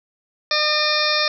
harmonic tone, 605 Hz, D#5, 49 cents flat, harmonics 1 / 2 / 3 / 4 / 6 / 7 / 8 / 9, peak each -25 / -25 / -25 / -25 / -25 / -25 / -25 / -25 dBFS, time 0.51-1.28 s, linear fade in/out 2 ms, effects none

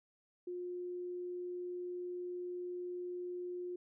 sine tone, 356.8 Hz, F4, 37 cents sharp, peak -39 dBFS, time 0.47-3.76 s, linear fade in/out 5 ms, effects none

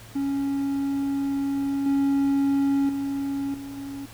triangle tone with level steps, 277.2 Hz, C#4, in tune, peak -21 / -17 / -23 / -32 / -30 dBFS, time 0.15-4.06 s, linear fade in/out 10 ms, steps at 1.86 / 2.89 / 3.54 / 3.77 s, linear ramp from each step 2 ms, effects added 112 Hz sine -47 dBFS peak until 4.13 s + pink hiss -47 dBFS RMS until 4.13 s

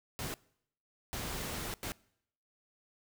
pink noise bursts at uneven times, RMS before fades -39 dBFS, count 3, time 0.19-0.34 / 1.13-1.74 / 1.83-1.92 s, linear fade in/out 0 ms, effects noise-tail reverb RT60 0.7 s tail -23 dB re dry

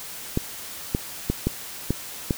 clicks, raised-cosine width 3 ms, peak -8 dBFS, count 6, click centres 0.374 / 0.949 / 1.3 / 1.47 / 1.906 / 2.308 s, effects white hiss -37 dBFS RMS until 2.37 s

